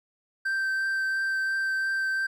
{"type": "tone with vibrato", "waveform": "triangle", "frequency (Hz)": 1561, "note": "G6", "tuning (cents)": -8, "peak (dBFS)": -23, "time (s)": [0.45, 2.27], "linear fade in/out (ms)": 10, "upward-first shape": "triangle", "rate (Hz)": 2.9, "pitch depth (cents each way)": 11, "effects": []}